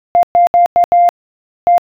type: tone bursts at uneven times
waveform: sine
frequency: 698.5 Hz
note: F5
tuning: in tune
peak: -4 dBFS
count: 6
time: 0.15-0.23 / 0.35-0.47 / 0.54-0.66 / 0.76-0.84 / 0.92-1.09 / 1.67-1.78 s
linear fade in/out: 0 ms
effects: tanh soft clip ceiling -1 dBFS